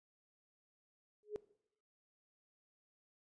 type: tone with exponential growth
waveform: sine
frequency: 420 Hz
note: G#4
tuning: 19 cents sharp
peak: -34 dBFS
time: 1.23-1.36 s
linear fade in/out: 0 ms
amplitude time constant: 27 ms
effects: noise-tail reverb RT60 0.7 s tail -19 dB re dry + resampled to 22050 Hz